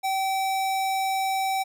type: tone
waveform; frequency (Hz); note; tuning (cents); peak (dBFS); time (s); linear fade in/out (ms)
square; 770; G5; -31; -24; 0.03-1.64; 20
effects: none